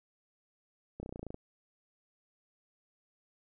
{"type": "slowing click train", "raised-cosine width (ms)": 2, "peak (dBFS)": -28, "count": 11, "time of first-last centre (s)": [1, 1.344], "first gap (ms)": 30, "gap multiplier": 1.03, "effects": []}